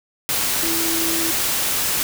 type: tone in noise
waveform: sine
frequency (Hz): 329.6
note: E4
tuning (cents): 0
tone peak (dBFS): -25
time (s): 0.63-1.31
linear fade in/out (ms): 0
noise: white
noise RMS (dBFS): -21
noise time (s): 0.29-2.03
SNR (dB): -7
effects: none